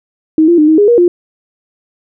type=tone with pitch steps; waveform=sine; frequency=315.1 / 343.7 / 303.7 / 315.3 / 411.3 / 475.5 / 351.5 Hz; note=D#4 / F4 / D#4 / D#4 / G#4 / A#4 / F4; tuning=+22 / -28 / -42 / +23 / -17 / +34 / +11 cents; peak=-4 dBFS; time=0.38-1.08 s; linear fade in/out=2 ms; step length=100 ms; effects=none